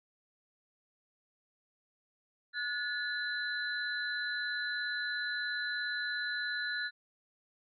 sine tone cluster, 1455 / 1718 / 4029 Hz, F#6 / A6 / B7, -29 / -42 / +34 cents, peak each -37 / -36 / -40 dBFS, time 2.53-6.91 s, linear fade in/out 50 ms, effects none

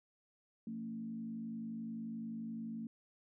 sine tone with frequency modulation, 225.4 Hz, A3, 42 cents sharp, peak -40 dBFS, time 0.67-2.87 s, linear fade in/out 2 ms, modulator 51.5 Hz, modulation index 0.63, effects none

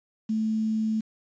sine tone with quantisation, 219.1 Hz, A3, 7 cents flat, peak -23 dBFS, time 0.29-1.01 s, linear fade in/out 10 ms, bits 8, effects resampled to 16000 Hz

